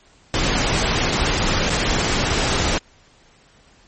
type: noise with dropouts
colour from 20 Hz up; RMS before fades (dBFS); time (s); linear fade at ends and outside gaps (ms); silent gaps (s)
pink; -19; 0.34-2.78; 1; 1.117-1.121 / 1.697-1.702
effects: pink hiss -53 dBFS RMS until 3.87 s + MP3 32 kbps